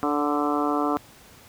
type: harmonic tone with a mistuned harmonic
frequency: 146.83 Hz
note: D3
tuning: in tune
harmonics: 2 / 3 / 4 / 5 / 6 / 7 / 8 / 9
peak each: -25 / -30 / -33 / -29 / -35 / -31 / -30 / -32 dBFS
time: 0.03-0.97 s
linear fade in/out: 0 ms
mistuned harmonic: 4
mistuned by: -23 cents
effects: pink hiss -50 dBFS RMS until 1.48 s + high-pass 60 Hz 12 dB/octave

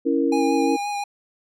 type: chord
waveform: sine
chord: A# diminished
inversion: first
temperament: equal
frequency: 277.2 / 329.6 / 466.2 Hz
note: C#4 / E4 / A#4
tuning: 0 / 0 / 0 cents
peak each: -21 / -22 / -23 dBFS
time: 0.05-0.77 s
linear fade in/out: 20 ms
type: tone with vibrato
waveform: square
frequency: 818 Hz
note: G#5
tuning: 26 cents flat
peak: -25 dBFS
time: 0.32-1.04 s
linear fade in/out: 5 ms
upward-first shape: sine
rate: 5.7 Hz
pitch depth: 17 cents each way
effects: low-pass 9000 Hz 12 dB/octave

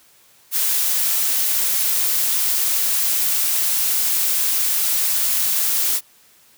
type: noise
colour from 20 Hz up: blue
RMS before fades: -19 dBFS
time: 0.51-6.01 s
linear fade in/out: 50 ms
effects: white hiss -53 dBFS RMS until 6.57 s + high-pass 60 Hz 12 dB/octave

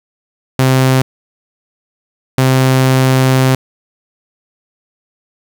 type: tone bursts at uneven times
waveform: sawtooth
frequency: 130.81 Hz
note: C3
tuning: in tune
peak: -4 dBFS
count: 2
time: 0.59-1.02 / 2.38-3.55 s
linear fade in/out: 2 ms
effects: 7-bit

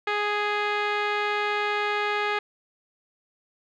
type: tone with low-pass filter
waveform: 15% pulse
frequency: 415.3 Hz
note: G#4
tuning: in tune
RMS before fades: -26 dBFS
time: 0.07-2.39 s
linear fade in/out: 5 ms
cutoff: 2700 Hz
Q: 7.8
effects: none

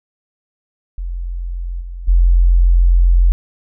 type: tone with level steps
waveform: sine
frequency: 43.66 Hz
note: F1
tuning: in tune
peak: -20 / -25 / -7 dBFS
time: 0.98-3.32 s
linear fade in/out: 0 ms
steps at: 1.8 / 2.07 s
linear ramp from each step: 20 ms
effects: none

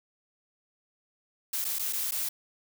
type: noise with dropouts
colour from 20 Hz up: blue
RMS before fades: -31 dBFS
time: 1.53-2.29 s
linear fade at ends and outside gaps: 5 ms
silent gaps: 1.645-1.649 / 1.787-1.793 / 1.927-1.931 / 2.111-2.119 s
effects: none

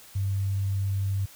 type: tone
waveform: sine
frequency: 98 Hz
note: G2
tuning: in tune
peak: -24 dBFS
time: 0.15-1.26 s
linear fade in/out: 10 ms
effects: white hiss -50 dBFS RMS until 1.35 s

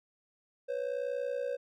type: ring-modulated tone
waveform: triangle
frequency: 523.3 Hz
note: C5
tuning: in tune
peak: -27 dBFS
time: 0.68-1.57 s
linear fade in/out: 20 ms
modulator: 30.3 Hz
effects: none

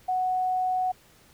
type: tone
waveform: sine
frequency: 740 Hz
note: F#5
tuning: in tune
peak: -23 dBFS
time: 0.08-0.92 s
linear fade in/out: 10 ms
effects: pink hiss -57 dBFS RMS until 1.33 s

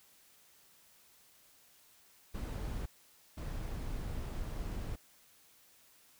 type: noise bursts at uneven times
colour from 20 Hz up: brown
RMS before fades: -39 dBFS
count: 2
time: 2.34-2.86 / 3.37-4.96 s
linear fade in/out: 10 ms
effects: white hiss -64 dBFS RMS until 6.19 s

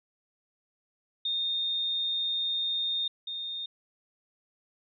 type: tone pair in turn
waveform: sine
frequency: 3662 / 3662 Hz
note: A#7 / A#7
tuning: -32 / -32 cents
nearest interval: unison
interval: 0 cents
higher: neither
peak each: -27 / -33 dBFS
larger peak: first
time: 1.25-3.08 / 3.27-3.66 s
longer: first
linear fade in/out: 5 ms
effects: none

